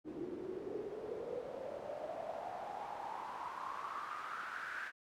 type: noise with band-pass filter sweep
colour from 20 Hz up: pink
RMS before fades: -44 dBFS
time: 0.04-4.92 s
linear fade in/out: 50 ms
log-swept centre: 320 to 1600 Hz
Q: 6.7
effects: none